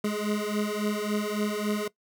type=beating tone pair; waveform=25% pulse; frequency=207.7 / 211.3 Hz; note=G#3 / G#3; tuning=0 / +30 cents; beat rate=3.6 Hz; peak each=-26 dBFS; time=0.04-1.88 s; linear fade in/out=5 ms; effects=noise-tail reverb RT60 0.1 s tail -20 dB re dry